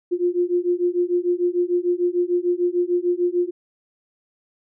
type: beating tone pair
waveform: sine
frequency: 350 / 356.7 Hz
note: F4 / F4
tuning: +4 / +37 cents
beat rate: 6.7 Hz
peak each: -21 dBFS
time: 0.11-3.51 s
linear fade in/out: 20 ms
effects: none